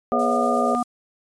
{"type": "chord", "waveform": "sine", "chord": "C# minor seventh", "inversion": "second", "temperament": "just", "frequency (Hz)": [415.8, 498.9, 554.4, 665.2], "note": ["G#4", "B4", "C#5", "E5"], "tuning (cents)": [2, 17, 0, 16], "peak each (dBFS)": [-27, -30, -26, -25], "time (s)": [0.12, 0.75], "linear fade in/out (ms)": 0}
{"type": "harmonic tone", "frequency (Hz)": 242.3, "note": "B3", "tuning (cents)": -33, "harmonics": [1, 3, 5], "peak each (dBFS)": [-24, -24, -24], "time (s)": [0.12, 0.83], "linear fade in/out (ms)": 5}
{"type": "noise with tremolo", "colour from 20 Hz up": "violet", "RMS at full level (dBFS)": -36, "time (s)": [0.19, 0.84], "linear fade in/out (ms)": 5, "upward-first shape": "sine", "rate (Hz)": 8.5, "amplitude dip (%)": 35}
{"effects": ["resampled to 22050 Hz"]}